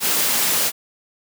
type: high-pass noise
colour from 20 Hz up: white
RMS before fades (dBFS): -19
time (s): 0-0.72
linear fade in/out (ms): 50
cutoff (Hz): 140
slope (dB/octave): 24
effects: none